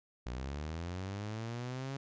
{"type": "linear sweep", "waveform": "sawtooth", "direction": "up", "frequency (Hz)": [58.27, 138.59], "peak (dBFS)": -34, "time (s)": [0.26, 1.97], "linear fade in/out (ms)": 5, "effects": ["resampled to 16000 Hz"]}